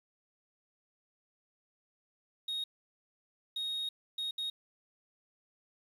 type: tone bursts at uneven times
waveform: sine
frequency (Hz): 3741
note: A#7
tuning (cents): +5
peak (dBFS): -31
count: 4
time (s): 2.48-2.64 / 3.56-3.89 / 4.18-4.31 / 4.38-4.5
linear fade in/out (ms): 5
effects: tanh soft clip ceiling -32 dBFS + 10-bit